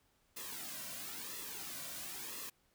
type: noise with flanger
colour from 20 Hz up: white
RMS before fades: -45 dBFS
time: 0.36-2.5 s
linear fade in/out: 10 ms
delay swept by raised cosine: 1.3 to 2.4 ms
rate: 0.99 Hz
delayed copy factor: -0.7
effects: pink hiss -74 dBFS RMS until 2.74 s